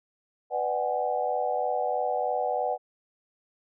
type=chord; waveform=sine; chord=G# half-diminished seventh; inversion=first; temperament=just; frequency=498.4 / 598 / 747.5 / 830.6 Hz; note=B4 / D5 / F#5 / G#5; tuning=+16 / +31 / +17 / 0 cents; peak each=-31 / -31 / -28 / -34 dBFS; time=0.5-2.78 s; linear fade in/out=50 ms; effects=none